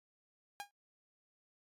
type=tone with exponential decay; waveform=sawtooth; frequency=812 Hz; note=G#5; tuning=39 cents flat; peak=-34 dBFS; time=0.6-0.71 s; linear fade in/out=0 ms; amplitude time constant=22 ms; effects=AAC 64 kbps